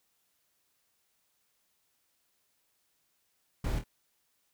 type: noise with echo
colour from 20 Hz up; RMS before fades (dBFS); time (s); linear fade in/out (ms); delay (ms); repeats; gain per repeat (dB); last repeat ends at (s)
brown; -31; 3.64-3.79; 5; 25; 2; -7; 3.84
effects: white hiss -75 dBFS RMS until 4.53 s